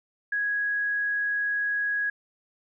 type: tone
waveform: sine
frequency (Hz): 1661.2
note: G#6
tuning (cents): 0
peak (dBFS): -24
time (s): 0.32-2.1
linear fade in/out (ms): 5
effects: none